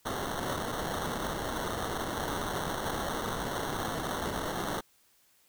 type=noise with sample-and-hold; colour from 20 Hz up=white; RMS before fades=-34 dBFS; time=0.05-4.81 s; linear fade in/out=10 ms; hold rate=2450 Hz; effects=white hiss -66 dBFS RMS until 5.48 s